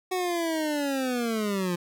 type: linear sweep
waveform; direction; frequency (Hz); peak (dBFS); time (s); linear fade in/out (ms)
25% pulse; down; 373 to 171.9; -22; 0.11-1.76; 10
effects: none